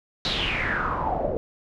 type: noise with low-pass filter sweep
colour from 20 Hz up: pink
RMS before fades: -26 dBFS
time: 0.25-1.37 s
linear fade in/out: 0 ms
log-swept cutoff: 4200 to 490 Hz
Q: 6.8
effects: none